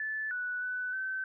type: tone with pitch steps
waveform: sine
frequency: 1744 / 1479 / 1496 / 1536 Hz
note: A6 / F#6 / F#6 / G6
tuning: -16 / -1 / +19 / -36 cents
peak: -32 dBFS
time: 0-1.24 s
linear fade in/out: 2 ms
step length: 310 ms
effects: none